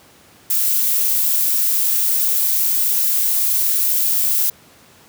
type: noise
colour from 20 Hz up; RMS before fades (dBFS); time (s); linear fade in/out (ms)
violet; -17; 0.5-4.5; 5
effects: pink hiss -48 dBFS RMS until 5.08 s + high-pass 100 Hz 12 dB/octave